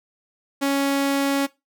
sawtooth tone, 277.6 Hz, C#4, 3 cents sharp, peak -15 dBFS, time 0.61-1.47 s, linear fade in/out 20 ms, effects noise-tail reverb RT60 0.2 s tail -18 dB re dry

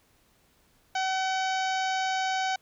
harmonic tone, 758 Hz, F#5, 42 cents sharp, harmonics 1 / 2 / 3 / 4 / 5 / 6 / 7 / 8 / 9, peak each -27 / -33 / -37 / -39 / -41 / -43 / -44 / -45 / -46 dBFS, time 0.95-2.56 s, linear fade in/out 5 ms, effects pink hiss -65 dBFS RMS until 2.61 s

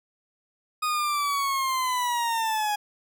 40% pulse linear sweep, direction down, 1244.5 to 826 Hz, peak -23 dBFS, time 0.82-2.76 s, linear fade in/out 10 ms, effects none

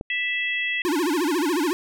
click, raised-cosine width 2 ms, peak -18 dBFS, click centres 0.011 s
harmonic tone, 659 Hz, E5, 1 cent flat, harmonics 3 / 4 / 5, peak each -25 / -27 / -32 dBFS, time 0.1-0.82 s, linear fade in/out 2 ms
square tone with vibrato, 322.9 Hz, E4, 36 cents flat, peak -21 dBFS, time 0.85-1.73 s, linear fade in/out 0 ms, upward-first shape sine, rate 14 Hz, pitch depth 230 cents each way
effects none

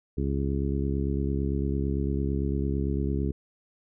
harmonic tone, 68.9 Hz, C#2, 10 cents flat, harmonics 1 / 2 / 3 / 4 / 5 / 6, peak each -28 / -31 / -33 / -34 / -35 / -36 dBFS, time 0.17-3.32 s, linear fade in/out 10 ms, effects none

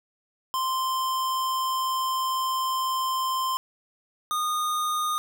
square tone pair in turn, 1043 / 1228.6 Hz, C6 / D#6, -6 / -22 cents, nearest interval minor third, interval 284 cents, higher second, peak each -25 dBFS, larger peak neither, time 0.54-3.57 / 4.31-5.18 s, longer first, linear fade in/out 0 ms, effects none

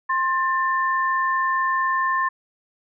sine tone pair together, 1058 / 1782.3 Hz, C6 / A6, +19 / +22 cents, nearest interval major sixth, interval 903 cents, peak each -20 / -24 dBFS, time 0.09-2.29 s, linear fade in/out 10 ms, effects none

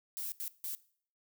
violet noise bursts at uneven times, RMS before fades -39 dBFS, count 3, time 0.17-0.32 / 0.4-0.48 / 0.64-0.75 s, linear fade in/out 0 ms, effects noise-tail reverb RT60 0.5 s tail -19 dB re dry

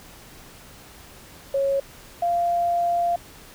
sine tone pair in turn, 550 / 693 Hz, C#5 / F5, -14 / -14 cents, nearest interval major third, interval 400 cents, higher second, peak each -19 / -19 dBFS, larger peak neither, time 1.54-1.8 / 2.22-3.16 s, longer second, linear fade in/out 5 ms, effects pink hiss -46 dBFS RMS until 3.54 s

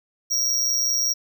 square tone with amplitude modulation, 5650 Hz, F8, 19 cents sharp, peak -17 dBFS, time 0.3-1.14 s, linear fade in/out 20 ms, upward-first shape sine, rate 125 Hz, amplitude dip 70%, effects none

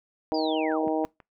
harmonic tone, 157.5 Hz, D#3, 21 cents sharp, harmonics 2 / 3 / 4 / 5 / 6, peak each -27 / -30 / -30 / -31 / -36 dBFS, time 0.32-1.05 s, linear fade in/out 0 ms
sine linear sweep, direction down, 4978 to 112.7 Hz, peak -34 dBFS, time 0.34-0.88 s, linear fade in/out 5 ms
click train, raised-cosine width 0.5 ms, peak -33 dBFS, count 4, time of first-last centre 0.72-1.202 s, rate 6.22 Hz
effects noise-tail reverb RT60 0.2 s tail -24 dB re dry

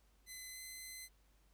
10% pulse tone with pitch glide, 2030 to 2045 Hz, B6 to C7, +47 to -40 cents, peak -39 dBFS, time 0.26-1.09 s, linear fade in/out 50 ms, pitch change +13 cents, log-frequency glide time 0.51-0.59 s, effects added 50 Hz sine -68 dBFS peak until 1.53 s + pink hiss -75 dBFS RMS until 1.53 s

